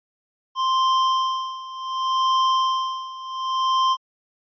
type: tone with tremolo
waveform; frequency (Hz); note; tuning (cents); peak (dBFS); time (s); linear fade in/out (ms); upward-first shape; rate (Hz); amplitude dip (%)
square; 1046.5; C6; 0; -17; 0.55-3.97; 50; sine; 0.67; 85
effects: resampled to 11025 Hz

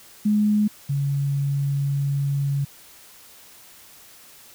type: tone pair in turn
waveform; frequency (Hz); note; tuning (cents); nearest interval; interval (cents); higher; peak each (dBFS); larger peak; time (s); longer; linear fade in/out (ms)
sine; 210 / 140.16; G#3 / C#3; +19 / +19; perfect fifth; 700; first; -16 / -20; first; 0.25-0.68 / 0.89-2.65; second; 10
effects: white hiss -48 dBFS RMS until 4.54 s

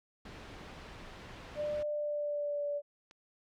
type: low-pass noise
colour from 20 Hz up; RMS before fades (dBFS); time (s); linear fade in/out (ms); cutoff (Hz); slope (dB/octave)
pink; -49; 0.25-1.83; 5; 3500; 12
type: tone with pitch glide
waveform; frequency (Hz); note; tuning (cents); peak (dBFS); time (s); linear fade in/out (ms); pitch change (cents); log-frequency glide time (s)
sine; 596 to 579.4; D5 to D5; +25 to -24; -32; 1.55-2.82; 50; -49; 1.84-2.65
type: click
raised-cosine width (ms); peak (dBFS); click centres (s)
0.2; -38; 3.111
effects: none

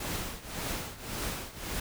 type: noise with tremolo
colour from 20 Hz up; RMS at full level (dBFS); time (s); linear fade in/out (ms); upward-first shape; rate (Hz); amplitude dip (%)
pink; -33; 0-1.8; 5; triangle; 1.8; 85
effects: none

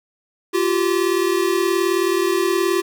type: tone pair together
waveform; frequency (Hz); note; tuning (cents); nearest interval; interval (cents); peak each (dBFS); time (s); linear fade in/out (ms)
square; 346.2 / 385.1; F4 / G4; -15 / -31; major second; 184; -20; 0.53-2.82; 20
effects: 8-bit

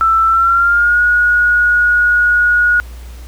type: tone with pitch glide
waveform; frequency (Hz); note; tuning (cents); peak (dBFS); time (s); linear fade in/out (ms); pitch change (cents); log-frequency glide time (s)
sine; 1329 to 1449.3; E6 to F#6; +14 to -36; -8; 0.01-2.8; 0; +150; 0.27-1.01
effects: added 60 Hz sine -28 dBFS peak until 3.27 s + pink hiss -42 dBFS RMS until 3.27 s

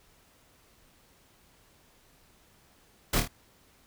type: noise with echo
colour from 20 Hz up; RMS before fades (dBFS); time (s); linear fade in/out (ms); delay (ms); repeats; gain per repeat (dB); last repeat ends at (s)
pink; -26; 3.13-3.2; 5; 26; 3; -5; 3.278
effects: pink hiss -62 dBFS RMS until 3.86 s

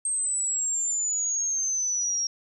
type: exponential sweep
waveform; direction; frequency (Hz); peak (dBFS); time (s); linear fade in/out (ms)
sine; down; 8410 to 5588; -24; 0.05-2.27; 2
effects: none

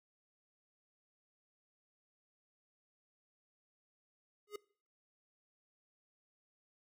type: tone with exponential growth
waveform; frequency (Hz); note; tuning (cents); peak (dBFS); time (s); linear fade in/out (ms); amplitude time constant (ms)
square; 415.3; G#4; 0; -39; 4.47-4.56; 5; 18
effects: noise-tail reverb RT60 0.5 s tail -22 dB re dry

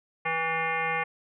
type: tone with frequency modulation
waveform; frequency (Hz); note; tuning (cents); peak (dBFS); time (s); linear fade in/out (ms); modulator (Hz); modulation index
sine; 1464; F#6; -19; -25; 0.25-1.04; 10; 325; 2.9
effects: none

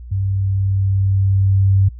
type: tone with level ramp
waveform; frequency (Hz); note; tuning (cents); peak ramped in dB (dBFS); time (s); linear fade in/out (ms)
sine; 97.2; G2; -14; -16 to -9; 0.11-1.89; 10
effects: added 60 Hz sine -31 dBFS peak until 1.99 s

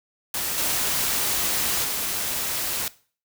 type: noise with level steps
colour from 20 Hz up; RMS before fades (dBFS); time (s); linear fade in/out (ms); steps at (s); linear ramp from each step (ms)
white; -27 / -24 / -27; 0.34-2.88; 2; 0.58 / 1.84; 2
effects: noise-tail reverb RT60 0.4 s tail -18 dB re dry

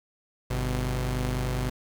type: tone pair together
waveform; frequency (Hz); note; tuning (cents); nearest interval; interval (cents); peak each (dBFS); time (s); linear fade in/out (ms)
sawtooth; 50 / 126; G1 / B2; +35 / +35; octave + major third; 1600; -25; 0.5-1.7; 10
effects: 8-bit

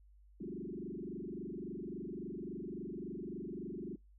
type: tone with frequency modulation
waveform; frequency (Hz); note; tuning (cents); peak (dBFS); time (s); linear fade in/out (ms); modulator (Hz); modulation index
sine; 280; C#4; +18; -40; 0.4-3.96; 10; 23.6; 4.5
effects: noise-tail reverb RT60 0.2 s tail -25 dB re dry + added 50 Hz sine -59 dBFS peak until 4.18 s

